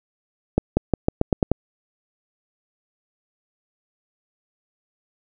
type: accelerating click train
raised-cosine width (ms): 2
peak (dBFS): -3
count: 8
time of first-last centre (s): 0.58-1.516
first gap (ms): 190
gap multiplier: 0.88
effects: none